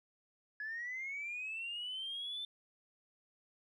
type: linear sweep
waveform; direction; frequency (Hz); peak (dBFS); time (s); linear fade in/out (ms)
sine; up; 1686 to 3557; -38; 0.6-2.45; 2
effects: tanh soft clip ceiling -35 dBFS + 13-bit